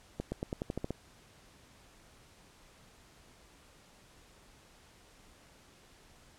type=accelerating click train; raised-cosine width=2 ms; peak=-21 dBFS; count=9; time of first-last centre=0.2-0.906 s; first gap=120 ms; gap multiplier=0.91; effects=pink hiss -60 dBFS RMS until 6.38 s + low-pass 10000 Hz 12 dB/octave